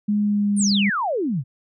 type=tone with pitch glide; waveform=sine; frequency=207.7 to 201.3 Hz; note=G#3 to G3; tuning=0 to +46 cents; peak=-17 dBFS; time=0.08-0.9 s; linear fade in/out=10 ms; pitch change=-54 cents; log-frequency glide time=0.2-0.71 s
type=exponential sweep; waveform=sine; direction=down; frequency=9956 to 116.2 Hz; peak=-20 dBFS; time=0.56-1.44 s; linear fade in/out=50 ms
effects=none